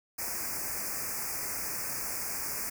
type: band-stop noise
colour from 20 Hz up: white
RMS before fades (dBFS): -35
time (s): 0.18-2.7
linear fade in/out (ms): 10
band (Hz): 2500 to 4800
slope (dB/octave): 96
effects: none